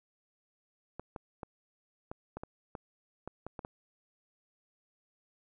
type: clicks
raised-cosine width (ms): 1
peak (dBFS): -26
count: 11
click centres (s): 0.996 / 1.162 / 1.432 / 2.115 / 2.37 / 2.435 / 2.752 / 3.276 / 3.466 / 3.592 / 3.649
effects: none